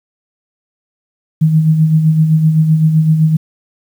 sine tone with tremolo, 157.7 Hz, D#3, 24 cents sharp, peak -5 dBFS, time 1.41-3.37 s, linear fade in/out 10 ms, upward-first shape sine, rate 7.8 Hz, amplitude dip 50%, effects 7-bit

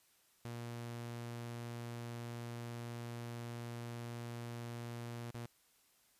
sawtooth tone with dropouts, 118.4 Hz, A#2, 27 cents sharp, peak -39 dBFS, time 0.45-5.46 s, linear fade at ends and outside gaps 0 ms, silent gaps 5.308-5.345 s, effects white hiss -71 dBFS RMS until 6.19 s + resampled to 32000 Hz

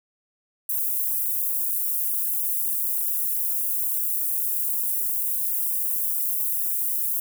white high-pass noise, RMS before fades -25 dBFS, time 0.69-7.2 s, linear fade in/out 5 ms, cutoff 11000 Hz, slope 24 dB/octave, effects none

